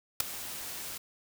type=noise with ADSR envelope; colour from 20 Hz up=white; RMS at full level=-21 dBFS; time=0.2-0.98 s; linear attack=4 ms; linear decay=6 ms; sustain=-19 dB; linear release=8 ms; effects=none